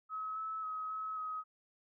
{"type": "tone with pitch steps", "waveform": "sine", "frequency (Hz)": [1281, 1301, 1271, 1285, 1265], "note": ["E6", "E6", "D#6", "E6", "D#6"], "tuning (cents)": [-50, -23, 36, -45, 28], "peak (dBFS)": -37, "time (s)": [0.09, 1.44], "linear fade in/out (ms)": 50, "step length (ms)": 270, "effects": []}